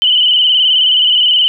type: tone with vibrato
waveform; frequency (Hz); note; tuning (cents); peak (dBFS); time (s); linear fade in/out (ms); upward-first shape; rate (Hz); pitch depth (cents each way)
sine; 3005; F#7; +26; -7; 0.02-1.48; 0; square; 19; 41
effects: none